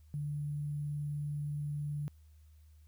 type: tone with sample-and-hold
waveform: sine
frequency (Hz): 146.83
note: D3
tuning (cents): 0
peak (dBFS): -34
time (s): 0.14-2.08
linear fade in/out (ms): 0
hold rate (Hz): 11025
effects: added 76 Hz sine -56 dBFS peak until 2.87 s + white hiss -75 dBFS RMS until 2.87 s